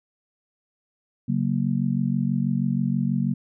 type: chord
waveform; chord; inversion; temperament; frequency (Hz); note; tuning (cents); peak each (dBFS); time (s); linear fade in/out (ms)
sine; F# major; second; just; 138.75 / 185 / 231.2; C#3 / F#3 / A#3; +2 / 0 / -14; -25; 1.28-3.34; 10
effects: none